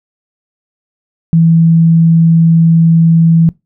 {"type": "tone", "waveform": "sine", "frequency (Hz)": 164.81, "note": "E3", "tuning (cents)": 0, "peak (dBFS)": -4, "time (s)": [1.33, 3.49], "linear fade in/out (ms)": 0, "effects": ["noise-tail reverb RT60 0.2 s tail -22 dB re dry"]}